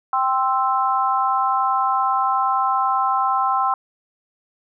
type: chord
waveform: sine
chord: C major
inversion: second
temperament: equal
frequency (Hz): 784 / 1046.5 / 1318.5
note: G5 / C6 / E6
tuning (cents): 0 / 0 / 0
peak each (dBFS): -21 / -20 / -22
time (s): 0.13-3.74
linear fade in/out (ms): 2
effects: none